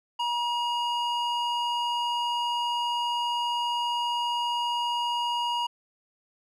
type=tone with band-pass filter; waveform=square; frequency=955 Hz; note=A#5; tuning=42 cents sharp; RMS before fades=-28 dBFS; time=0.19-5.67 s; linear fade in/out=10 ms; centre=1900 Hz; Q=9.3; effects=none